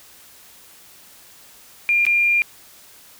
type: tone with dropouts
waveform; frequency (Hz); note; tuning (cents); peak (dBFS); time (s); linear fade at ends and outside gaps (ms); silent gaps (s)
sine; 2400; D7; +37; -14; 1.89-2.42; 0; 2.052-2.066
effects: white hiss -47 dBFS RMS until 3.19 s